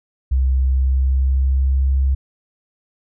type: tone with pitch glide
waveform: sine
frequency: 65.3 to 67.02 Hz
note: C2 to C2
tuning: -3 to +42 cents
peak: -13 dBFS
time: 0.31-2.15 s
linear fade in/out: 10 ms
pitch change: +45 cents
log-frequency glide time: 0.56-1.92 s
effects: none